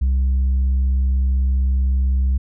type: tone with tanh clipping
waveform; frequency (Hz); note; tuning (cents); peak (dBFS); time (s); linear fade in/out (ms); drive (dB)
sine; 65.41; C2; 0; -15; 0.01-2.38; 10; 2
effects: none